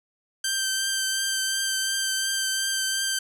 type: tone with vibrato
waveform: 10% pulse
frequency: 1564 Hz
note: G6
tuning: 4 cents flat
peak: -15 dBFS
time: 0.44-3.19 s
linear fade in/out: 5 ms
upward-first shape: triangle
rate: 2.8 Hz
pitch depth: 19 cents each way
effects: none